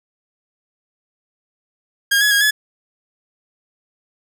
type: tone with pitch steps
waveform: sawtooth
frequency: 1623 / 1689 / 1636 / 1707 Hz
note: G#6 / G#6 / G#6 / G#6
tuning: -40 / +29 / -26 / +47 cents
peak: -9 dBFS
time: 2.11-2.51 s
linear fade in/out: 10 ms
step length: 100 ms
effects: none